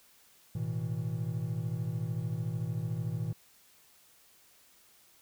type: chord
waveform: triangle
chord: A suspended second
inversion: none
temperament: equal with one note detuned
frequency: 110 / 123.47 / 161.14 Hz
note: A2 / B2 / E3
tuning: 0 / 0 / -39 cents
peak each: -34 dBFS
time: 0.55-3.33 s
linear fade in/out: 5 ms
effects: white hiss -62 dBFS RMS until 5.21 s